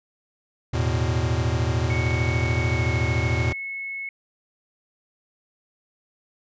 square chord, E suspended fourth, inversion none, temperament equal, 82.41 / 110 / 123.47 Hz, E2 / A2 / B2, 0 / 0 / 0 cents, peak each -26 dBFS, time 0.73-3.53 s, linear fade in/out 10 ms
sine tone with pitch glide, 2217 to 2193 Hz, C#7 to C#7, 0 to -19 cents, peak -29 dBFS, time 1.9-4.09 s, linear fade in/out 2 ms, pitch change -19 cents, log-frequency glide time 2.73-2.84 s
effects resampled to 16000 Hz

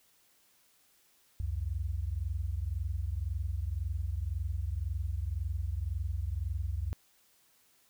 sine tone pair together, 65.4 / 87.3 Hz, C2 / F2, 0 / 0 cents, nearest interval perfect fourth, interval 500 cents, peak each -34 / -34 dBFS, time 1.4-6.93 s, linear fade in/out 0 ms, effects white hiss -67 dBFS RMS until 7.89 s

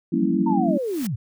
sine chord, G diminished seventh, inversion none, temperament equal, 196 / 233.1 / 277.2 / 329.6 Hz, G3 / Bb3 / Db4 / Fb4, 0 / 0 / 0 / 0 cents, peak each -24 dBFS, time 0.12-0.78 s, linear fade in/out 10 ms
sine tone with tremolo, 178.7 Hz, F3, 40 cents sharp, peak -22 dBFS, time 0.12-0.73 s, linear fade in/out 20 ms, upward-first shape sine, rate 11 Hz, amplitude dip 100%
sine linear sweep, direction down, 934 to 94.3 Hz, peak -23 dBFS, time 0.46-1.16 s, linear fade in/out 10 ms
white noise with exponential growth, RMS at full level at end -33 dBFS, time 0.61-1.07 s, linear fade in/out 5 ms, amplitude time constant 100 ms
effects none

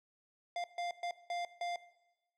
square tone bursts at uneven times, 698.5 Hz, F5, in tune, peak -36 dBFS, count 5, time 0.56-0.64 / 0.78-0.91 / 1.03-1.11 / 1.3-1.45 / 1.61-1.76 s, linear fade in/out 2 ms, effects noise-tail reverb RT60 1.0 s tail -17 dB re dry + low-pass 5000 Hz 12 dB/octave

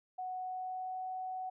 sine tone with pitch glide, 740 to 746 Hz, F#5 to F#5, 0 to +14 cents, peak -37 dBFS, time 0.18-1.5 s, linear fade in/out 10 ms, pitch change +14 cents, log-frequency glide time 0.36-1.07 s, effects none

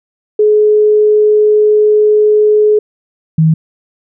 sine tone pair in turn, 423.6 / 159.27 Hz, G#4 / D#3, +34 / +41 cents, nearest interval octave + perfect fourth, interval 1693 cents, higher first, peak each -5 dBFS, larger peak neither, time 0.39-2.79 / 3.38-3.54 s, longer first, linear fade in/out 5 ms, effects none

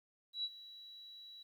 sine tone with ADSR envelope, 3915 Hz, B7, 16 cents flat, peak -34 dBFS, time 0.33-1.43 s, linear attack 110 ms, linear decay 45 ms, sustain -17 dB, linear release 7 ms, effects 12-bit

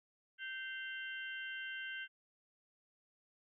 harmonic tone with a mistuned harmonic, 520 Hz, C5, 11 cents flat, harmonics 3 / 4 / 5 / 6, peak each -43 / -50 / -51 / -50 dBFS, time 0.38-2.08 s, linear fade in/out 50 ms, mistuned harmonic 5, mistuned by +100 cents, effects none

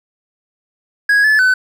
triangle tone with pitch steps, 1657 / 1730 / 1510 Hz, G#6 / A6 / F#6, -4 / -30 / +35 cents, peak -7 dBFS, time 1.09-1.54 s, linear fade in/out 5 ms, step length 150 ms, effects none

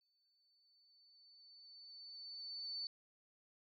sine tone with exponential growth, 4508 Hz, C#8, 28 cents sharp, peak -40 dBFS, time 0.01-2.87 s, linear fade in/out 1 ms, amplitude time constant 620 ms, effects none

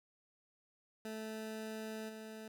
20% pulse tone with level steps, 218.9 Hz, A3, 9 cents flat, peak -37 / -42 dBFS, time 1.05-2.48 s, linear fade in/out 2 ms, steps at 2.08 s, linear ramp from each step 20 ms, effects none

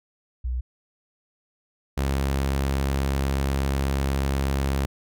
sine / sawtooth tone pair in turn, 61.74 / 68.23 Hz, B1 / C#2, 0 / -27 cents, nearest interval major second, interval 173 cents, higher second, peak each -24 / -18 dBFS, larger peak second, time 0.44-0.61 / 1.97-4.86 s, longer second, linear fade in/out 10 ms, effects none

